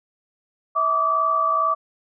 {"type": "tone cluster", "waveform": "sine", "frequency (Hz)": [649, 1156, 1218], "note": ["E5", "D6", "D#6"], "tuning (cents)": [-27, -28, -37], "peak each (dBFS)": [-27, -18, -27], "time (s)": [0.75, 1.75], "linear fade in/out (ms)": 20, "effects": []}